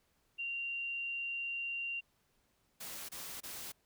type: tone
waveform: sine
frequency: 2768 Hz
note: F7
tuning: 16 cents flat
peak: -36 dBFS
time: 0.38-2.01 s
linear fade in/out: 20 ms
type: noise bursts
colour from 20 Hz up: white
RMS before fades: -45 dBFS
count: 3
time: 2.8-3.722 s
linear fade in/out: 10 ms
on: 290 ms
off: 26 ms
effects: pink hiss -75 dBFS RMS until 3.85 s